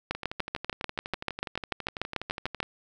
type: two click trains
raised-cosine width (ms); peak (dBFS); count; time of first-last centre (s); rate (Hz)
0.3; -12 / -19; 18 / 31; 0.11-2.603 / 0.15-2.629; 6.82 / 12.1
effects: none